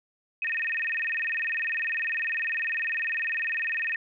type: tone with vibrato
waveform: sine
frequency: 2159 Hz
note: C#7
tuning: 46 cents flat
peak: -26 dBFS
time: 0.42-3.96 s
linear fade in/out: 2 ms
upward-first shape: square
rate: 20 Hz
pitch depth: 280 cents each way
effects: none